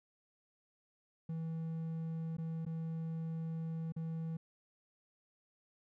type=tone with dropouts; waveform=triangle; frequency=162.6 Hz; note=E3; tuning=23 cents flat; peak=-35 dBFS; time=1.29-4.37 s; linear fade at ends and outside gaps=5 ms; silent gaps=2.369-2.382 / 2.652-2.663 / 3.922-3.963 s; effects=none